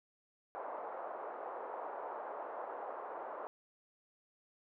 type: band-pass noise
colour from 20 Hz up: pink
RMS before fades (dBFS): -44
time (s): 0.55-3.47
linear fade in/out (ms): 0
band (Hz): 500 to 1100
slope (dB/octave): 24
effects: none